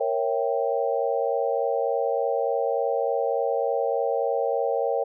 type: chord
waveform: sine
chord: A# diminished seventh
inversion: none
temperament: equal with one note detuned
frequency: 466.2 / 549.6 / 659.3 / 784 Hz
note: A#4 / C#5 / E5 / G5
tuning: 0 / -15 / 0 / 0 cents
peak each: -26 / -26 / -30 / -29 dBFS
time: 0-5.04 s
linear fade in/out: 10 ms
effects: none